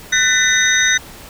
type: tone cluster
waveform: sine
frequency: 1500 / 1792 / 1999 / 3723 / 6060 Hz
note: F#6 / A6 / B6 / A#7 / F#8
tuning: +23 / +31 / +20 / -3 / +40 cents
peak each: -18 dBFS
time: 0.12-0.98 s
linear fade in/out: 10 ms
effects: pink hiss -37 dBFS RMS until 1.29 s